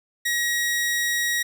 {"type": "tone", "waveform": "sawtooth", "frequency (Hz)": 1900, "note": "A#6", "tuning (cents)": 33, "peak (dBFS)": -18, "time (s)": [0.25, 1.43], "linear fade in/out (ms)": 10, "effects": []}